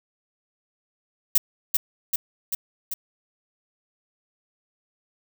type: noise with echo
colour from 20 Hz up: violet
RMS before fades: -17 dBFS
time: 1.35-1.38 s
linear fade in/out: 5 ms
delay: 390 ms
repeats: 4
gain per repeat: -3 dB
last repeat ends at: 2.94 s
effects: none